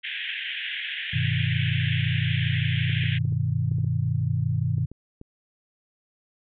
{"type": "band-pass noise", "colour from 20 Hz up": "white", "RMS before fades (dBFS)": -32, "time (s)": [0.03, 3.19], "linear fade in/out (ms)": 20, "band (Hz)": [1600, 3400], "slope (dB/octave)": 96}
{"type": "chord", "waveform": "sine", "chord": "G augmented", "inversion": "none", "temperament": "equal", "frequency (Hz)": [98, 123.47, 155.56], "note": ["G2", "B2", "D#3"], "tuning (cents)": [0, 0, 0], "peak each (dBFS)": [-27, -25, -27], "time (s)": [1.13, 4.86], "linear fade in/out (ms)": 10}
{"type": "clicks", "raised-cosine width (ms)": 3, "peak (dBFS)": -29, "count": 10, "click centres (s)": [2.896, 3.037, 3.252, 3.324, 3.716, 3.785, 3.845, 4.782, 4.916, 5.214]}
{"effects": []}